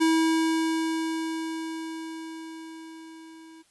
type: tone with level ramp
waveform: square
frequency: 323.2 Hz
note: E4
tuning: 34 cents flat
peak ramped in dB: -19 to -47 dBFS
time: 0-3.63 s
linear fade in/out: 20 ms
effects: white hiss -64 dBFS RMS until 3.7 s + resampled to 24000 Hz